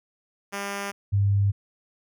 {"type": "tone pair in turn", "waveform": ["5% pulse", "sine"], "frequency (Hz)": [200, 100], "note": ["G3", "G2"], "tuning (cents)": [35, 35], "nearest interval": "octave", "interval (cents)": 1200, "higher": "first", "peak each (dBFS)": -18, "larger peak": "neither", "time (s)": [[0.52, 0.92], [1.12, 1.52]], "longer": "neither", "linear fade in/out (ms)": 20, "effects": []}